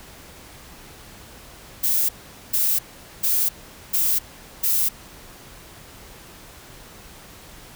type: noise bursts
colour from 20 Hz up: violet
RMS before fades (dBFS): -20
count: 5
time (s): 1.83-4.89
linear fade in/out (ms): 10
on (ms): 260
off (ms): 440
effects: pink hiss -44 dBFS RMS until 7.75 s